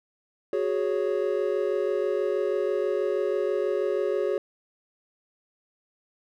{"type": "chord", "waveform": "triangle", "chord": "F# suspended second", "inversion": "none", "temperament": "just", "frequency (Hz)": [370, 416.2, 555], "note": ["F#4", "G#4", "C#5"], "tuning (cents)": [0, 4, 2], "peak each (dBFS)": [-26, -25, -27], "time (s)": [0.53, 4.38], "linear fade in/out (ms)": 2, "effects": []}